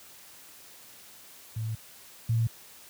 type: tone pair in turn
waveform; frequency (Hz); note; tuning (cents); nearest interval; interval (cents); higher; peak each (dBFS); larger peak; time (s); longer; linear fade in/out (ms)
sine; 111.2 / 114.39; A2 / A#2; +19 / -32; unison; 49; second; -29 / -22; second; 1.56-1.75 / 2.29-2.47; first; 5
effects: white hiss -51 dBFS RMS until 2.89 s + high-pass 60 Hz 12 dB/octave

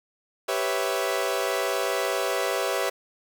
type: chord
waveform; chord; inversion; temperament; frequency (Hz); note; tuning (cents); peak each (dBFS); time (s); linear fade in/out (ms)
sawtooth; C# half-diminished seventh; second; equal; 392 / 493.9 / 554.4 / 659.3; G4 / B4 / C#5 / E5; 0 / 0 / 0 / 0; -26; 0.48-2.9; 10
effects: 8-bit

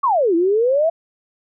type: exponential two-way sweep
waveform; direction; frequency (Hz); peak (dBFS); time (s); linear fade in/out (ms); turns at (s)
sine; down then up; 1174.7 to 325.2 to 678; -13; 0.03-0.9; 10; 0.35
effects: none

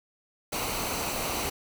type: noise with comb filter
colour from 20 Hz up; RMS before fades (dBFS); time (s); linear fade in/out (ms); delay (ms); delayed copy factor
pink; -31; 0.52-1.5; 10; 0.58; -0.5
effects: none

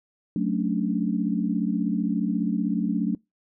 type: chord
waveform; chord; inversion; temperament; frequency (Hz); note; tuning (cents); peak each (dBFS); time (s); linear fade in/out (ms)
sine; D major seventh; first; equal; 185 / 220 / 277.2 / 293.7; F#3 / A3 / C#4 / D4; 0 / 0 / 0 / 0; -26 / -26 / -30 / -30; 0.36-3.15; 2
effects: noise-tail reverb RT60 0.2 s tail -25 dB re dry

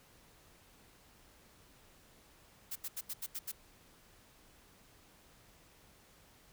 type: noise bursts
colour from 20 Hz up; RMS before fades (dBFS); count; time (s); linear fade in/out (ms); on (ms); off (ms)
blue; -40; 7; 2.71-3.519; 10; 47; 80
effects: pink hiss -63 dBFS RMS until 6.52 s

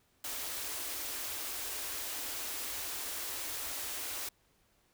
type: band-stop noise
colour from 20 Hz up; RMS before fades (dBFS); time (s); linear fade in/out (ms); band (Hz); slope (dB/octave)
white; -39; 0.24-4.29; 5; 100 to 250; 96
effects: pink hiss -71 dBFS RMS until 4.93 s

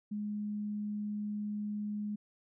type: tone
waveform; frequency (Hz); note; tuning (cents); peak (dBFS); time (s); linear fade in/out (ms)
sine; 208.6; G#3; +8; -34; 0.11-2.16; 10
effects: none

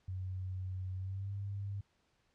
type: tone with pitch glide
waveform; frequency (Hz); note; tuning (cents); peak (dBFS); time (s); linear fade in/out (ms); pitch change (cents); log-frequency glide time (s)
sine; 93.1 to 99.78; F#2 to G2; +11 to +31; -37; 0.08-1.81; 5; +120; 0.96-1.33
effects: pink hiss -75 dBFS RMS until 2.34 s + low-pass 6000 Hz 12 dB/octave

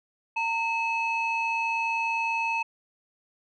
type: tone pair together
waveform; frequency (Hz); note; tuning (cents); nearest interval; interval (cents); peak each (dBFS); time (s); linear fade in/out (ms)
sine; 914.5 / 2585; A#5 / E7; -33 / -34; octave + tritone; 1799; -26; 0.36-2.63; 10
effects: tanh soft clip ceiling -20 dBFS

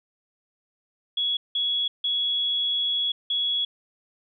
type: tone bursts at uneven times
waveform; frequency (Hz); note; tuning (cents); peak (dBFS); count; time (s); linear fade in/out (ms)
sine; 3357; G#7; +18; -22; 4; 1.17-1.37 / 1.55-1.88 / 2.04-3.12 / 3.3-3.65; 5
effects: none

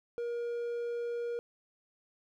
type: tone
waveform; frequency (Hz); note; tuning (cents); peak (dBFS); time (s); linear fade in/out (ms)
triangle; 474; A#4; +29; -31; 0.18-1.39; 0
effects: none

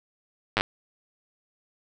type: slowing click train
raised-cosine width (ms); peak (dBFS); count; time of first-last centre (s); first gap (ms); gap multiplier
0.3; -6; 5; 0.57-0.609; 9; 1.06
effects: none

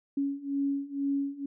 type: beating tone pair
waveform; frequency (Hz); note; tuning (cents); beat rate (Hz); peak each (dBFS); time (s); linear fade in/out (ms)
sine; 277.8 / 279.9; C#4 / C#4; +4 / +17; 2.1; -32 / -30; 0.17-1.46; 5
effects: none

